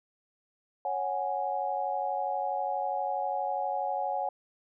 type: chord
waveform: sine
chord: C# suspended fourth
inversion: none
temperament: just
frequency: 554.4 / 739.2 / 831.5 Hz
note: C#5 / F#5 / G#5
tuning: 0 / -2 / +2 cents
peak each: -35 / -32 / -32 dBFS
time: 0.85-4.29 s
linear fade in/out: 2 ms
effects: none